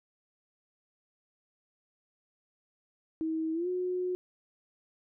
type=tone with pitch glide; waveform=sine; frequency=320 to 363.4 Hz; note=D#4 to F#4; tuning=+49 to -31 cents; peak=-29 dBFS; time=3.21-4.15 s; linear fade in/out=0 ms; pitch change=+220 cents; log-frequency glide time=3.53-3.68 s; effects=none